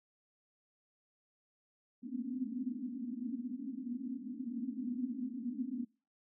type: band-pass noise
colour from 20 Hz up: white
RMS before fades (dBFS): -40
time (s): 2.02-5.85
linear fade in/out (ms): 10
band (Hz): 230 to 270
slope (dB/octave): 96
effects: noise-tail reverb RT60 0.4 s tail -26 dB re dry